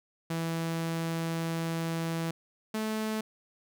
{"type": "tone pair in turn", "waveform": "sawtooth", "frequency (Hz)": [164.81, 217.6], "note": ["E3", "A3"], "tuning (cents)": [0, -19], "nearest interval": "perfect fourth", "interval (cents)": 481, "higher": "second", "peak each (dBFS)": -26, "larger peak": "neither", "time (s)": [[0.3, 2.31], [2.74, 3.21]], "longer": "first", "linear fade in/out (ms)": 5, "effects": []}